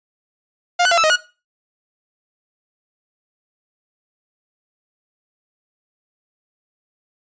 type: tone with pitch steps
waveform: sawtooth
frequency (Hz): 706 / 1494 / 684 / 1318 / 625 / 1453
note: F5 / F#6 / F5 / E6 / D#5 / F#6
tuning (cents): +19 / +16 / -36 / -1 / +8 / -32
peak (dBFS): -9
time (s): 0.79-1.162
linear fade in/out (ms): 10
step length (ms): 62
effects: noise-tail reverb RT60 0.3 s tail -17 dB re dry + resampled to 16000 Hz